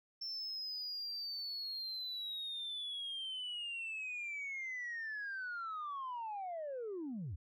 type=linear sweep; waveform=sine; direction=down; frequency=5390 to 69.3 Hz; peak=-38 dBFS; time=0.21-7.36 s; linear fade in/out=10 ms; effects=tanh soft clip ceiling -37 dBFS